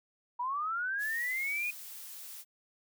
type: linear sweep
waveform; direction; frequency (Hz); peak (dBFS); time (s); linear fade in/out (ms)
sine; up; 948 to 2489; -31; 0.39-1.71; 10
type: noise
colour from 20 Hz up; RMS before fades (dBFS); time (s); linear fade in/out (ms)
blue; -46; 0.98-2.45; 50
effects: none